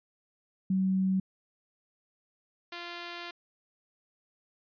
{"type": "tone pair in turn", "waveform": ["sine", "5% pulse"], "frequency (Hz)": [189.4, 346.4], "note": ["F#3", "F4"], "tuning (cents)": [41, -14], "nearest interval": "minor seventh", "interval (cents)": 1045, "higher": "second", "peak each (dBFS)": [-24, -27], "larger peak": "first", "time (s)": [[0.7, 1.2], [2.72, 3.31]], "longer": "second", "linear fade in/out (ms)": 5, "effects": ["resampled to 11025 Hz"]}